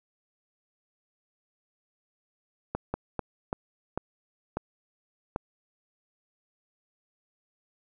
slowing click train, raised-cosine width 1 ms, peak -15 dBFS, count 7, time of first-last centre 2.75-5.361 s, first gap 190 ms, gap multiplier 1.33, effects none

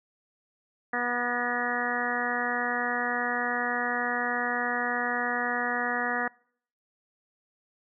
harmonic tone with a mistuned harmonic, 243.4 Hz, B3, 25 cents flat, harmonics 1 / 2 / 3 / 4 / 5 / 6 / 7 / 8, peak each -36 / -36 / -33 / -38 / -35 / -36 / -32 / -33 dBFS, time 0.93-6.28 s, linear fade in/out 5 ms, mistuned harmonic 8, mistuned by -37 cents, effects noise-tail reverb RT60 0.6 s tail -26 dB re dry

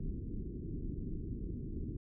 pink low-pass noise, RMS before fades -40 dBFS, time 0-1.97 s, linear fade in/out 5 ms, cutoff 370 Hz, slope 48 dB/octave, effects none

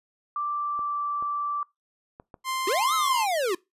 sine tone with pitch glide, 1174.7 to 1166.6 Hz, D6 to D6, 0 to -12 cents, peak -26 dBFS, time 0.36-1.63 s, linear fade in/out 2 ms, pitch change -12 cents, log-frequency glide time 0.5-1 s
clicks, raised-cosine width 1 ms, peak -29 dBFS, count 4, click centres 0.792 / 1.225 / 2.199 / 2.342 s
sawtooth tone, 1046.5 Hz, C6, in tune, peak -23 dBFS, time 2.44-3.27 s, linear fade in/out 50 ms
square linear two-way sweep, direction up then down, 337.4 to 1328 to 337.4 Hz, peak -24 dBFS, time 2.67-3.55 s, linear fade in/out 5 ms, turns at 2.94 s
effects noise-tail reverb RT60 0.2 s tail -22 dB re dry + resampled to 32000 Hz

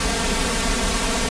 pink noise with comb filter, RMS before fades -21 dBFS, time 0-1.29 s, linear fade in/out 5 ms, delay 4.4 ms, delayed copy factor +1, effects resampled to 22050 Hz

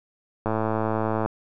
click train, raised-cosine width 1 ms, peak -11 dBFS, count 89, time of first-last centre 0.46-1.26 s, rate 110 Hz, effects none

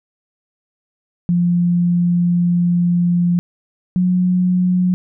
sine tone pair in turn, 174.61 / 181.23 Hz, F3 / F#3, 0 / -36 cents, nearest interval minor second, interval 64 cents, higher second, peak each -12 / -12 dBFS, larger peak neither, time 1.29-3.39 / 3.96-4.94 s, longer first, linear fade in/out 0 ms, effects none

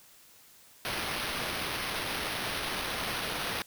white noise with sample-and-hold, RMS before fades -34 dBFS, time 0.85-3.62 s, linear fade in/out 0 ms, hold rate 7350 Hz, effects white hiss -57 dBFS RMS until 3.66 s

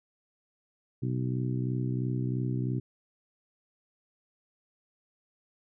harmonic tone, 63 Hz, B1, 35 cents sharp, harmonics 2 / 3 / 4 / 5 / 6, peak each -29 / -37 / -37 / -38 / -42 dBFS, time 1.02-2.8 s, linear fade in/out 10 ms, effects none

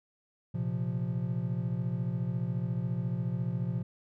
triangle chord, Bb suspended second, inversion none, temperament equal, 116.54 / 130.81 / 174.61 Hz, Bb2 / C3 / F3, 0 / 0 / 0 cents, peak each -32 dBFS, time 0.54-3.83 s, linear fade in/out 10 ms, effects none

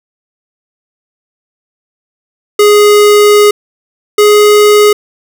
square tone pair in turn, 415.3 / 417.6 Hz, G#4 / G#4, 0 / +10 cents, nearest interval unison, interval 10 cents, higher second, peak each -3 dBFS, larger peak neither, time 2.59-3.51 / 4.18-4.93 s, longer first, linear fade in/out 5 ms, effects none

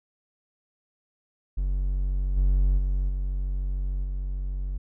triangle tone with level steps, 46.72 Hz, F#1, 18 cents sharp, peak -21 / -16 / -20 / -23 / -25 dBFS, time 1.57-4.78 s, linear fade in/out 10 ms, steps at 2.36 / 2.77 / 3.08 / 4.03 s, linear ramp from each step 20 ms, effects none

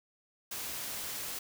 white noise, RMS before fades -39 dBFS, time 0.51-1.39 s, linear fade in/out 5 ms, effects none

